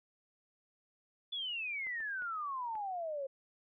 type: exponential sweep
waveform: sine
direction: down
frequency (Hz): 3483 to 530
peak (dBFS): -36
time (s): 1.32-3.27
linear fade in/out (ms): 10
type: clicks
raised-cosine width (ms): 0.5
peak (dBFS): -40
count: 4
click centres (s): 1.869 / 2.004 / 2.222 / 2.754
effects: none